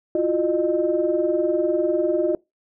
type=tone cluster; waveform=sine; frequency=339.9 / 359.9 / 612 Hz; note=F4 / F#4 / D#5; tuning=-47 / -48 / -29 cents; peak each=-22 dBFS; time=0.15-2.35 s; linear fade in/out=2 ms; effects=noise-tail reverb RT60 0.2 s tail -24 dB re dry + tanh soft clip ceiling -9 dBFS